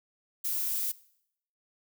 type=noise; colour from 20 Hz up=violet; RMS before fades=-31 dBFS; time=0.44-0.92 s; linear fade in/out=10 ms; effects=noise-tail reverb RT60 0.7 s tail -20 dB re dry